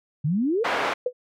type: exponential sweep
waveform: sine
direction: up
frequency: 137.6 to 490.7 Hz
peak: -20 dBFS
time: 0.24-0.64 s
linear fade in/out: 10 ms
type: band-pass noise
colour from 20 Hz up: pink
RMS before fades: -25 dBFS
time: 0.64-0.94 s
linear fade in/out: 10 ms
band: 570 to 2100 Hz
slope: 12 dB/octave
type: tone with exponential decay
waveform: sine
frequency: 498.2 Hz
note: B4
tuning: 15 cents sharp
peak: -17 dBFS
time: 1.06-1.13 s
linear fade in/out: 5 ms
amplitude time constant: 15 ms
effects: none